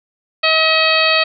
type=harmonic tone; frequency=638 Hz; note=D#5; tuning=43 cents sharp; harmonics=1 / 2 / 3 / 4 / 5 / 6 / 7; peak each=-18 / -19 / -20 / -16 / -21 / -21 / -19 dBFS; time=0.43-1.24 s; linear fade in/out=10 ms; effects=none